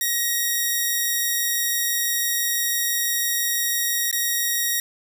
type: tone with dropouts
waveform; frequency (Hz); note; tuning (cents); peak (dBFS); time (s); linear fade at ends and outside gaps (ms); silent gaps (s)
5% pulse; 1886; A#6; +20; -10; 0.01-4.8; 2; 4.113-4.127
effects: none